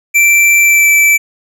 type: tone with pitch glide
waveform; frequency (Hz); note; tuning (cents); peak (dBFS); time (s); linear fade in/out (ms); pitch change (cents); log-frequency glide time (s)
square; 2343 to 2321; D7 to D7; -5 to -21; -6; 0.14-1.18; 20; -16; 0.62-0.9
effects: none